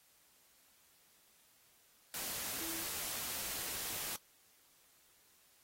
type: tone in noise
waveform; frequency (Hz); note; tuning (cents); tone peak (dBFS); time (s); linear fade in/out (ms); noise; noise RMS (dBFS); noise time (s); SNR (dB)
sine; 328.2; E4; -8; -49; 2.6-2.84; 2; white; -41; 2.14-4.16; -11
effects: white hiss -68 dBFS RMS until 5.63 s + AAC 48 kbps